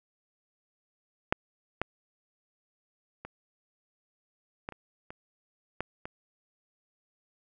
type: clicks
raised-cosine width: 0.5 ms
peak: -8 / -13 / -25 / -20 / -29 / -27 / -16 / -23 dBFS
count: 8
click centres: 1.325 / 1.816 / 3.25 / 4.689 / 4.723 / 5.105 / 5.806 / 6.055 s
effects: none